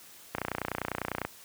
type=click train; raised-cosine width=0.5 ms; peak=-15 dBFS; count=28; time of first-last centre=0.35-1.25 s; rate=30 Hz; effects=white hiss -52 dBFS RMS until 1.44 s + high-pass 60 Hz 12 dB/octave